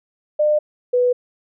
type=tone pair in turn; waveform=sine; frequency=602 / 493.9 Hz; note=D5 / B4; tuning=+43 / 0 cents; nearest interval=minor third; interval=343 cents; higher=first; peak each=-13 dBFS; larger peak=neither; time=0.39-0.59 / 0.93-1.13 s; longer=neither; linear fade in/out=10 ms; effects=none